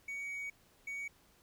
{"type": "tone bursts at uneven times", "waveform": "triangle", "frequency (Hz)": 2249, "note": "C#7", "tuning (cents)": 24, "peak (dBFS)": -37, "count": 2, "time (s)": [[0.08, 0.5], [0.87, 1.08]], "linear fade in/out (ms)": 5, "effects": ["pink hiss -67 dBFS RMS until 1.42 s"]}